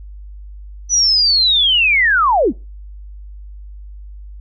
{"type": "linear sweep", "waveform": "sine", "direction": "down", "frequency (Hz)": [6000, 174.61], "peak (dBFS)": -10, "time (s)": [0.89, 2.53], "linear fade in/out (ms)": 50, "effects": ["noise-tail reverb RT60 0.3 s tail -26 dB re dry", "added 50 Hz sine -31 dBFS peak until 4.4 s"]}